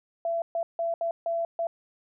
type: tone bursts at uneven times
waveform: sine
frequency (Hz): 672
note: E5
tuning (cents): +33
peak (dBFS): -25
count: 6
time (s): 0.25-0.42 / 0.55-0.63 / 0.79-0.94 / 1.01-1.11 / 1.26-1.45 / 1.59-1.67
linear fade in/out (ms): 2
effects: none